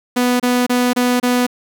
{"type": "tone bursts", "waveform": "sawtooth", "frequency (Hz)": 247, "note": "B3", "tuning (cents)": 0, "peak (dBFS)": -9, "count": 5, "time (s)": [0.16, 1.468], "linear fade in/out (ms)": 10, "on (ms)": 240, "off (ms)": 27, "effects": ["7-bit"]}